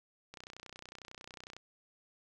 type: click train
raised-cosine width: 0.2 ms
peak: -30 dBFS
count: 39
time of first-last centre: 0.34-1.566 s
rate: 31 Hz
effects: none